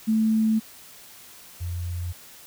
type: tone pair in turn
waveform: sine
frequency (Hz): 220 / 87.31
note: A3 / F2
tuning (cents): 0 / 0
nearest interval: octave + major third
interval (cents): 1600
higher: first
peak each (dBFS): -18 / -27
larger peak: first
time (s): 0.07-0.6 / 1.6-2.13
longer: neither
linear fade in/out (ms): 20
effects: white hiss -47 dBFS RMS until 2.46 s